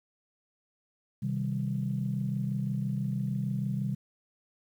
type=chord; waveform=sine; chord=C minor; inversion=none; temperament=just; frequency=130.81 / 156.98 / 196.22 Hz; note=C3 / Eb3 / G3; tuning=0 / +16 / +2 cents; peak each=-31 / -35 / -32 dBFS; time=1.22-3.95 s; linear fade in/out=10 ms; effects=tanh soft clip ceiling -19 dBFS + 10-bit